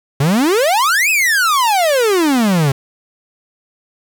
45% pulse exponential two-way sweep, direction up then down, 130.81 to 2637 to 130.81 Hz, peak -11 dBFS, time 0.2-2.72 s, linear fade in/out 5 ms, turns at 1.1 s, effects 7-bit

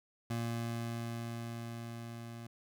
25% pulse tone with level ramp, 116.54 Hz, A#2, in tune, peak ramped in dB -30 to -41 dBFS, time 0.3-2.47 s, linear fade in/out 5 ms, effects none

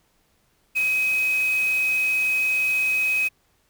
sine tone in noise, 2532 Hz, D#7, 30 cents sharp, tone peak -19 dBFS, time 0.75-3.29 s, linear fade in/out 20 ms, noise white, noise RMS -37 dBFS, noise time 0.75-3.29 s, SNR +15 dB, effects pink hiss -65 dBFS RMS until 3.69 s

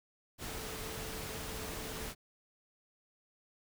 sine tone in noise, 440 Hz, A4, in tune, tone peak -49 dBFS, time 0.45-2.11 s, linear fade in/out 50 ms, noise pink, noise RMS -42 dBFS, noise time 0.38-2.15 s, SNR -10 dB, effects none

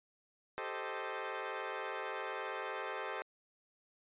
15% pulse chord, A half-diminished seventh, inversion third, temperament equal with one note detuned, 390 / 440 / 523.3 / 622.3 Hz, G4 / A4 / C5 / Eb5, -9 / 0 / 0 / 0 cents, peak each -38 / -37 / -37 / -39 dBFS, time 0.58-3.22 s, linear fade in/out 0 ms, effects resampled to 8000 Hz

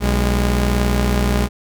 sawtooth tone pair together, 60.74 / 204.3 Hz, B1 / G#3, -28 / -28 cents, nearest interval octave + major sixth, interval 2100 cents, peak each -12 / -16 dBFS, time 0-1.49 s, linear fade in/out 50 ms, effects none

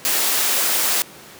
white high-pass noise, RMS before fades -19 dBFS, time 0.05-1.02 s, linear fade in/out 0 ms, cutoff 290 Hz, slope 12 dB/octave, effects pink hiss -41 dBFS RMS until 1.39 s + high-pass 150 Hz 12 dB/octave

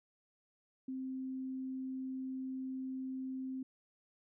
sine tone, 261.6 Hz, C4, in tune, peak -38 dBFS, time 0.88-3.63 s, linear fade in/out 5 ms, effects none

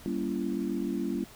sine chord, G diminished seventh, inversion none, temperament just, 196 / 235.2 / 282.2 / 338.7 Hz, G3 / Bb3 / Db4 / Fb4, 0 / +16 / +31 / +47 cents, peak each -34 dBFS, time 0.06-1.24 s, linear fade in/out 0 ms, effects pink hiss -51 dBFS RMS until 1.35 s

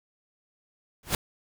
pink noise with exponential growth, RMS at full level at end -20 dBFS, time 1.03-1.15 s, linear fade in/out 2 ms, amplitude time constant 25 ms, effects none

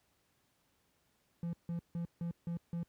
triangle tone bursts, 170.2 Hz, F3, 44 cents flat, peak -33 dBFS, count 6, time 1.43-2.83 s, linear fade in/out 0 ms, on 100 ms, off 160 ms, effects pink hiss -75 dBFS RMS until 2.88 s + high-pass 60 Hz 12 dB/octave

